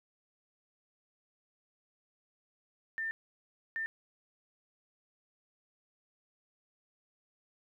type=tone bursts at uneven times; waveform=sine; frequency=1796 Hz; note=A6; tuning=35 cents sharp; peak=-33 dBFS; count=2; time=2.98-3.11 / 3.76-3.86 s; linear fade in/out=0 ms; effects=12-bit